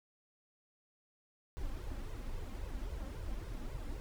brown noise with flanger, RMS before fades -41 dBFS, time 1.57-4 s, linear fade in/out 0 ms, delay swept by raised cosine 1.9 to 3.8 ms, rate 3.7 Hz, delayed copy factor +0.8, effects none

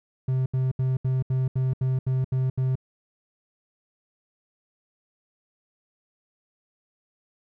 triangle tone bursts, 130 Hz, C3, 11 cents flat, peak -19 dBFS, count 10, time 0.28-2.755 s, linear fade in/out 5 ms, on 180 ms, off 75 ms, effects none

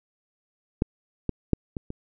clicks, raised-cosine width 3 ms, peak -8 / -12 / -6 / -18 / -21 dBFS, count 5, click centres 0.821 / 1.293 / 1.533 / 1.768 / 1.904 s, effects none

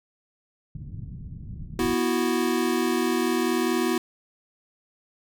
white low-pass noise, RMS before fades -37 dBFS, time 0.75-1.94 s, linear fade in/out 5 ms, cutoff 160 Hz, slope 24 dB/octave
square chord, B suspended fourth, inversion none, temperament equal with one note detuned, 245 / 329.6 / 370 Hz, B3 / E4 / F#4, -14 / 0 / 0 cents, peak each -27 dBFS, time 1.79-3.98 s, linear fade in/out 2 ms
effects none

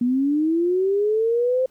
sine linear sweep, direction up, 237.6 to 523.3 Hz, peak -17 dBFS, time 0.01-1.66 s, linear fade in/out 5 ms, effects pink hiss -61 dBFS RMS until 1.7 s

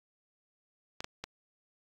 clicks, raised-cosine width 0.2 ms, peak -20 dBFS, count 3, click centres 1.005 / 1.044 / 1.24 s, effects AAC 48 kbps

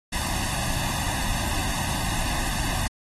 pink noise with comb filter, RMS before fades -27 dBFS, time 0.12-2.88 s, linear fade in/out 10 ms, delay 1.1 ms, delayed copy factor +0.85, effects AAC 32 kbps

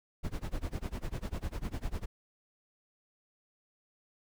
brown noise with tremolo, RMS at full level -33 dBFS, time 0.23-2.06 s, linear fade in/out 20 ms, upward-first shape sine, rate 10 Hz, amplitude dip 95%, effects none

